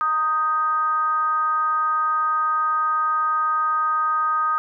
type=tone with frequency modulation; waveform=sine; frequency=1246 Hz; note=D#6; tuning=2 cents sharp; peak=-18 dBFS; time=0.01-4.58 s; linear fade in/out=0 ms; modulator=322 Hz; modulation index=0.45; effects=none